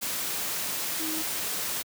sine tone in noise, 315.7 Hz, D#4, 25 cents sharp, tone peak -34 dBFS, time 0.99-1.23 s, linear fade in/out 20 ms, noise white, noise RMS -31 dBFS, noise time 0.01-1.83 s, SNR -6 dB, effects high-pass 100 Hz 12 dB/octave

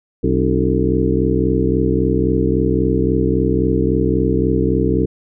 harmonic tone with a mistuned harmonic, 63.7 Hz, C2, 46 cents flat, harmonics 1 / 2 / 3 / 4 / 5 / 6 / 7, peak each -21 / -21 / -21 / -21 / -21 / -21 / -21 dBFS, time 0.23-5.06 s, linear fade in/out 10 ms, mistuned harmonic 4, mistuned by +140 cents, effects none

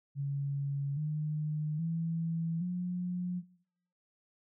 sine tone with pitch steps, 140.4 / 152.23 / 165.05 / 178.95 Hz, C#3 / D#3 / E3 / F3, +22 / -38 / +2 / +42 cents, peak -31 dBFS, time 0.15-3.43 s, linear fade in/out 50 ms, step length 820 ms, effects noise-tail reverb RT60 0.7 s tail -21 dB re dry

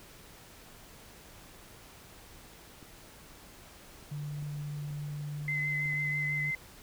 clicks, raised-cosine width 3 ms, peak -38 dBFS, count 6, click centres 2.828 / 4.027 / 4.426 / 4.906 / 5.858 / 5.937 s
sine tone with pitch glide, 146.83 to 147.77 Hz, D3 to D3, 0 to +11 cents, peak -35 dBFS, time 4.11-6.51 s, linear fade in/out 10 ms, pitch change +11 cents, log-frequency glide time 5.07-5.64 s
sine tone with vibrato, 2052 Hz, C7, 34 cents flat, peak -30 dBFS, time 5.48-6.55 s, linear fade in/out 2 ms, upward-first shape triangle, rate 6.1 Hz, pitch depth 25 cents each way
effects pink hiss -53 dBFS RMS until 6.82 s

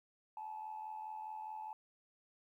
sine tone with amplitude modulation, 865 Hz, A5, 30 cents flat, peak -39 dBFS, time 0.37-1.73 s, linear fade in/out 2 ms, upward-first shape sine, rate 84.8 Hz, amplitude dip 65%, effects tanh soft clip ceiling -37 dBFS + 13-bit

